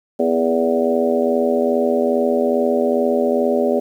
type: harmonic tone with a mistuned harmonic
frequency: 82.41 Hz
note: E2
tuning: in tune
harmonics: 3 / 4 / 5 / 6 / 7 / 8 / 9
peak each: -20 / -29 / -19 / -26 / -19 / -29 / -28 dBFS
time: 0.19-3.8 s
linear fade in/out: 10 ms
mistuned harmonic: 6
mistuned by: -27 cents
effects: 8-bit